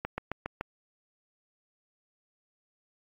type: slowing click train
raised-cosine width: 0.5 ms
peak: -17 dBFS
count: 5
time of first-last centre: 0.05-0.61 s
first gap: 130 ms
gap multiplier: 1.05
effects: AAC 48 kbps